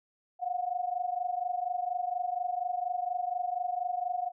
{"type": "tone pair together", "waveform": "sine", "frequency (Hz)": [710.8, 735], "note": ["F5", "F#5"], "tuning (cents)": [30, -12], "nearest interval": "minor second", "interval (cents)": 58, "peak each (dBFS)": [-32, -33], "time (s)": [0.39, 4.32], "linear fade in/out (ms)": 50, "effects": []}